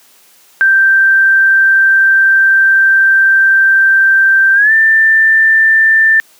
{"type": "tone with pitch glide", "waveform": "sine", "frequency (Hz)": [1568, 1780.5], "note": ["G6", "A6"], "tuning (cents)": [0, 20], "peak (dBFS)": -5, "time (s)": [0.61, 6.2], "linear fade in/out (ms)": 0, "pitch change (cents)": 220, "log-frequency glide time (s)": [4.54, 4.72], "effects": ["white hiss -46 dBFS RMS until 6.39 s", "high-pass 200 Hz 12 dB/octave"]}